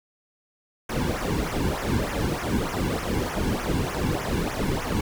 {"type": "noise with flanger", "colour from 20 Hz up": "brown", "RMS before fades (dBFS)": -26, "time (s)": [0.89, 5.01], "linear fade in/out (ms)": 5, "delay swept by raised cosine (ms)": [0.23, 1.63], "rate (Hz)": 3.3, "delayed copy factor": -0.85, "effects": []}